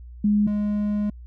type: tone pair in turn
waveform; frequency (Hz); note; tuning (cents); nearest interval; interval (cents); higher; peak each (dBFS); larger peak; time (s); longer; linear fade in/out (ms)
sine / triangle; 207.7 / 207.7; G#3 / G#3; 0 / 0; unison; 0; neither; -16 / -19; first; 0.24-0.47 / 0.47-1.1; second; 5
effects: added 60 Hz sine -38 dBFS peak until 1.26 s